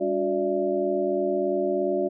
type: tone cluster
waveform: sine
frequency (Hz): 199.2 / 288 / 365.6 / 585 / 668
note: G3 / D4 / F#4 / D5 / E5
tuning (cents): +28 / -34 / -21 / -7 / +23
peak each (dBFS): -34 / -31 / -25 / -27 / -31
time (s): 0-2.09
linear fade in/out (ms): 20
effects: none